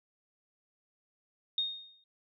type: tone with exponential decay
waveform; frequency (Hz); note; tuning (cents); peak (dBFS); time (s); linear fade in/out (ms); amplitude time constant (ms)
sine; 3700; A#7; -14; -26; 1.58-2.04; 2; 98
effects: none